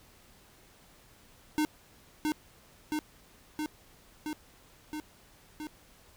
square tone with echo, 305.1 Hz, D#4, 34 cents flat, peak -26 dBFS, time 1.58-1.65 s, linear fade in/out 0 ms, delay 670 ms, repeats 6, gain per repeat -2 dB, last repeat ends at 5.67 s, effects pink hiss -59 dBFS RMS until 6.16 s

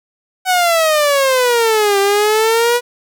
sawtooth exponential two-way sweep, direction down then up, 753 to 393.8 to 488.8 Hz, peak -7 dBFS, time 0.45-2.81 s, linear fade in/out 50 ms, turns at 1.99 s, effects none

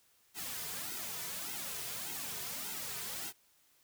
white noise with flanger, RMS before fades -41 dBFS, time 0.34-3.33 s, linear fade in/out 50 ms, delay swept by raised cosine 1.7 to 3.7 ms, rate 1.7 Hz, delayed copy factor -1, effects white hiss -69 dBFS RMS until 3.83 s

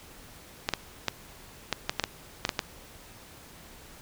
clicks, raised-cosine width 0.2 ms, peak -8 dBFS, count 10, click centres 0.689 / 0.737 / 1.083 / 1.727 / 1.895 / 1.997 / 2.039 / 2.451 / 2.492 / 2.592 s, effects pink hiss -50 dBFS RMS until 4.01 s

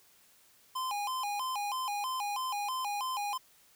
square tone with vibrato, 920 Hz, A#5, 23 cents flat, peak -33 dBFS, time 0.75-3.38 s, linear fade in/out 10 ms, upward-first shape square, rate 3.1 Hz, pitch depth 200 cents each way, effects white hiss -63 dBFS RMS until 3.75 s

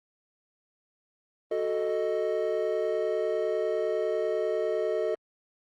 triangle chord, D# diminished, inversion first, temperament equal, 370 / 440 / 622.3 Hz, F#4 / A4 / D#5, 0 / 0 / 0 cents, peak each -30 / -27 / -28 dBFS, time 1.51-5.15 s, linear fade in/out 5 ms, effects Opus 24 kbps

